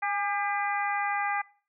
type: harmonic tone with a mistuned harmonic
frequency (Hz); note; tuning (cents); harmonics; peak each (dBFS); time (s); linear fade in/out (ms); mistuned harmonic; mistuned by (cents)
400.7; G4; +38; 2 / 3 / 4 / 5 / 6; -29 / -34 / -35 / -33 / -39; 0.02-1.42; 10; 2; +35
effects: noise-tail reverb RT60 0.4 s tail -21 dB re dry